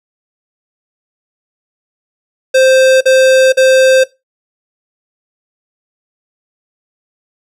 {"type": "tone bursts", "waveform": "square", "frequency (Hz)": 523.3, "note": "C5", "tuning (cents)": 0, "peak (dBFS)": -6, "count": 3, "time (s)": [2.54, 4.04], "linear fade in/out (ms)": 10, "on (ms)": 470, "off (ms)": 45, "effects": ["noise-tail reverb RT60 0.2 s tail -18 dB re dry", "low-pass 9000 Hz 12 dB/octave"]}